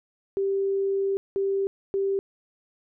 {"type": "tone bursts at uneven times", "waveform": "sine", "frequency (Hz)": 392, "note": "G4", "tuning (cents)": 0, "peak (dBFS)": -22, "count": 3, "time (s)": [[0.37, 1.17], [1.36, 1.67], [1.94, 2.19]], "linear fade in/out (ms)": 0, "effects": []}